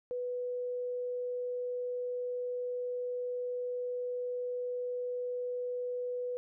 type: tone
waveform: sine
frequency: 493.9 Hz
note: B4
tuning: in tune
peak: -33 dBFS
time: 0.11-6.37 s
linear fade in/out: 0 ms
effects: none